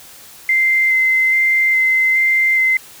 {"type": "tone with vibrato", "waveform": "sine", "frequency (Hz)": 2075, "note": "C7", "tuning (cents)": -15, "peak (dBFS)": -11, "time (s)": [0.49, 2.77], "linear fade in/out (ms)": 2, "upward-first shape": "square", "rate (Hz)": 1.2, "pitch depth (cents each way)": 9, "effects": ["white hiss -40 dBFS RMS until 3 s"]}